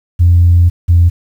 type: tone pair in turn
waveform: sine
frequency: 86.8 / 86 Hz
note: F2 / F2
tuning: -10 / -26 cents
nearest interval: unison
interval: 16 cents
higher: first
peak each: -3 dBFS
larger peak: neither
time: 0.19-0.7 / 0.88-1.1 s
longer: first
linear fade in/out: 20 ms
effects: tanh soft clip ceiling 0 dBFS + 7-bit